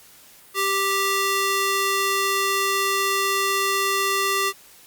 square tone with high-pass filter, 392 Hz, G4, in tune, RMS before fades -22 dBFS, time 0.54-4.53 s, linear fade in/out 50 ms, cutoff 870 Hz, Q 0.66, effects white hiss -49 dBFS RMS until 4.86 s + Opus 48 kbps

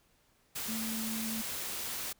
sine tone in noise, 222.5 Hz, A3, 20 cents sharp, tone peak -36 dBFS, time 0.68-1.42 s, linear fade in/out 10 ms, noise white, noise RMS -38 dBFS, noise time 0.55-2.13 s, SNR -1 dB, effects pink hiss -69 dBFS RMS until 2.19 s

